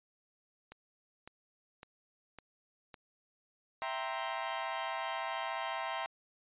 click train, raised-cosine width 0.3 ms, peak -32 dBFS, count 5, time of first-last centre 0.72-2.942 s, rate 1.8 Hz
sawtooth chord, C dominant seventh, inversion first, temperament equal, 659.3 / 784 / 932.3 / 1046.5 Hz, E5 / G5 / Bb5 / C6, 0 / 0 / 0 / 0 cents, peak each -37 dBFS, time 3.82-6.06 s, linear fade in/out 0 ms
effects resampled to 8000 Hz

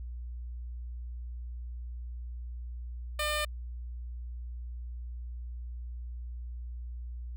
10% pulse tone, 601 Hz, D5, 40 cents sharp, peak -21 dBFS, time 3.19-3.45 s, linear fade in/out 5 ms, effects added 60 Hz sine -37 dBFS peak until 7.36 s

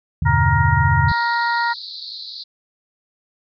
sine chord, E minor seventh, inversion none, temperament equal, 82.41 / 98 / 123.47 / 146.83 Hz, E2 / G2 / B2 / D3, 0 / 0 / 0 / 0 cents, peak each -20 dBFS, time 0.22-1.12 s, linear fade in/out 5 ms
harmonic tone, 470 Hz, A#4, 14 cents sharp, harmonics 2 / 3 / 4, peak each -19 / -23 / -23 dBFS, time 0.25-1.74 s, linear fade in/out 20 ms
white band-pass noise, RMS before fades -33 dBFS, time 1.08-2.44 s, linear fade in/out 10 ms, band 3900 to 4600 Hz, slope 96 dB/octave
effects none

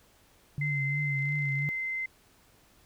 sine tone with vibrato, 142.4 Hz, C#3, 47 cents sharp, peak -29 dBFS, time 0.58-1.69 s, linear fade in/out 0 ms, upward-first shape triangle, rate 2.9 Hz, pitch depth 75 cents each way
sine tone, 2071 Hz, C7, 18 cents flat, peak -30 dBFS, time 0.61-2.06 s, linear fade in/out 5 ms
click train, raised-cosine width 0.2 ms, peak -39 dBFS, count 14, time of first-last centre 1.19-1.622 s, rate 30.1 Hz
effects pink hiss -62 dBFS RMS until 2.85 s

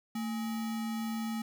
sine tone with sample-and-hold, 224.1 Hz, A3, 32 cents sharp, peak -32 dBFS, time 0.15-1.42 s, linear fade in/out 5 ms, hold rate 1050 Hz, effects none

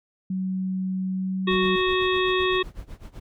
sine tone with pitch glide, 187.6 to 188.69 Hz, F#3 to F#3, +24 to +34 cents, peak -24 dBFS, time 0.3-1.76 s, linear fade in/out 5 ms, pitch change +10 cents, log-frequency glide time 1.1-1.39 s
harmonic tone, 370.2 Hz, F#4, 1 cent sharp, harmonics 1 / 3 / 5 / 7 / 9 / 10, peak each -22 / -27 / -29 / -30 / -32 / -32 dBFS, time 1.47-2.63 s, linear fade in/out 10 ms
brown noise with tremolo, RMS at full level -37 dBFS, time 1.5-3.2 s, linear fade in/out 10 ms, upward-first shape sine, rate 7.9 Hz, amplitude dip 90%
effects none

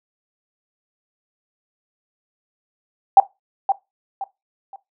sine tone with echo, 784 Hz, G5, in tune, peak -3 dBFS, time 3.17-3.2 s, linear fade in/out 2 ms, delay 520 ms, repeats 3, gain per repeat -10 dB, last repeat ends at 4.76 s, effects noise-tail reverb RT60 0.2 s tail -17 dB re dry

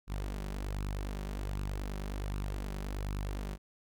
sawtooth tone with flanger, 49.54 Hz, G1, 19 cents sharp, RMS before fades -37 dBFS, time 0.07-3.58 s, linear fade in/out 50 ms, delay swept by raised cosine 0.74 to 5.34 ms, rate 1.3 Hz, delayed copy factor +0.5, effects none

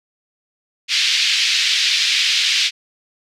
white band-pass noise, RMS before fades -17 dBFS, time 0.88-2.71 s, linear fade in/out 50 ms, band 2200 to 4700 Hz, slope 24 dB/octave, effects none

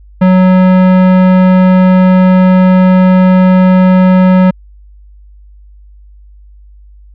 sine tone with tanh clipping, 185 Hz, F#3, in tune, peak -5 dBFS, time 0.21-4.51 s, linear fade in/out 10 ms, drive 18 dB, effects added 50 Hz sine -34 dBFS peak until 7.14 s

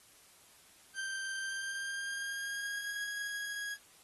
40% pulse tone with pitch glide, 1568 to 1651.7 Hz, G6 to G#6, 0 to -10 cents, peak -36 dBFS, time 0.94-3.78 s, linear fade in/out 50 ms, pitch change +90 cents, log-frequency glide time 1.4-3.01 s, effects white hiss -61 dBFS RMS until 4.03 s + AAC 32 kbps

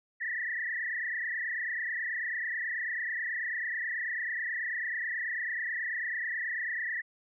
sine tone with frequency modulation, 1864.7 Hz, A#6, in tune, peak -31 dBFS, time 0.2-7.02 s, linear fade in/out 20 ms, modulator 29.2 Hz, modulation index 4, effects none

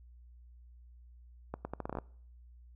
accelerating click train, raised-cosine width 1 ms, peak -23 dBFS, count 10, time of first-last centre 1.54-1.987 s, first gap 110 ms, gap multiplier 0.78, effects noise-tail reverb RT60 0.6 s tail -24 dB re dry + added 60 Hz sine -53 dBFS peak until 2.75 s

